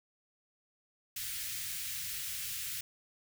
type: band-stop noise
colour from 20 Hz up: white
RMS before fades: -39 dBFS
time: 1.16-2.81 s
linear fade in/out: 5 ms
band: 150 to 1700 Hz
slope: 24 dB/octave
effects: none